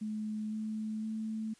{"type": "tone with pitch steps", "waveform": "sine", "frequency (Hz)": [214.5, 216.9, 219.3], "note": ["A3", "A3", "A3"], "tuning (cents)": [-44, -25, -6], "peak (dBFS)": -34, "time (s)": [0.01, 1.54], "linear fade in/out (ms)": 10, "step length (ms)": 510, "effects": ["white hiss -64 dBFS RMS until 1.59 s", "resampled to 22050 Hz"]}